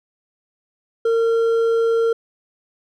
triangle tone with hard clipping, 457.8 Hz, A#4, 31 cents flat, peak -16 dBFS, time 1.05-2.13 s, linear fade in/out 5 ms, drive 8 dB, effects none

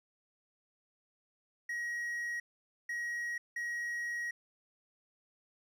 triangle tone bursts at uneven times, 1898 Hz, A#6, 31 cents sharp, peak -33 dBFS, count 3, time 1.69-2.4 / 2.89-3.38 / 3.56-4.31 s, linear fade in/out 5 ms, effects none

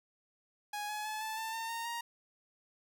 sawtooth tone with pitch steps, 830.6 / 845.1 / 859.9 / 874.9 / 890.2 / 905.8 / 921.6 / 937.7 Hz, G#5 / G#5 / A5 / A5 / A5 / A#5 / A#5 / A#5, 0 / +30 / -40 / -10 / +20 / -50 / -20 / +10 cents, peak -33 dBFS, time 0.73-2.01 s, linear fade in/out 5 ms, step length 160 ms, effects none

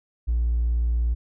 sine tone with hard clipping, 58.4 Hz, A#1, 4 cents sharp, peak -20 dBFS, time 0.27-1.15 s, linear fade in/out 20 ms, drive 1 dB, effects none

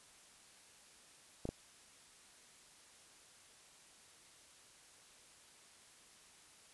clicks, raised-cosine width 2 ms, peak -26 dBFS, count 2, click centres 1.454 / 1.49 s, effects white hiss -62 dBFS RMS until 6.73 s + resampled to 24000 Hz

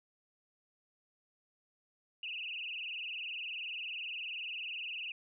sine tone with vibrato, 2717 Hz, F7, 48 cents flat, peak -38 dBFS, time 2.23-5.12 s, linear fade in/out 2 ms, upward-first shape triangle, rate 20 Hz, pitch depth 170 cents each way, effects none

